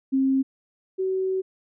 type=tone pair in turn; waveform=sine; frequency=267.2 / 377.9 Hz; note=C4 / F#4; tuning=+36 / +37 cents; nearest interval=tritone; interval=601 cents; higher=second; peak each=-18 / -22 dBFS; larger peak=first; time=0.12-0.43 / 0.98-1.42 s; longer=second; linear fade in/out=20 ms; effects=none